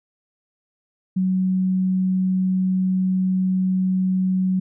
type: tone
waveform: sine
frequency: 186.5 Hz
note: F#3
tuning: 14 cents sharp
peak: -17 dBFS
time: 1.16-4.6 s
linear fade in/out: 10 ms
effects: none